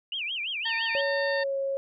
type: tone with vibrato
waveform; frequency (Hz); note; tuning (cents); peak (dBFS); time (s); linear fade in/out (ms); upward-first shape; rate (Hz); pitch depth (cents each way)
sine; 2763; F7; -19; -29; 0.12-1.01; 2; sine; 5.9; 290
type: harmonic tone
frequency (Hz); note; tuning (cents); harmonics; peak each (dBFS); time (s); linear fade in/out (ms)
910; A#5; -42; 1 / 2 / 3 / 4 / 5; -36 / -29 / -42 / -42 / -38; 0.65-1.44; 10
type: tone with pitch glide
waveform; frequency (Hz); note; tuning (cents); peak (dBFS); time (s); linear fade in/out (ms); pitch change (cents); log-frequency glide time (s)
sine; 558 to 546.5; C#5 to C#5; +11 to -25; -26; 0.95-1.77; 0; -36; 1.28-1.57
effects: none